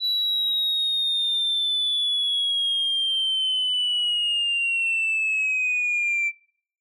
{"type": "linear sweep", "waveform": "sine", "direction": "down", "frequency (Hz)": [3951, 2333], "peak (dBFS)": -19, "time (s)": [0, 6.32], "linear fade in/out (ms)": 50, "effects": ["noise-tail reverb RT60 0.6 s tail -26 dB re dry", "tanh soft clip ceiling -18 dBFS"]}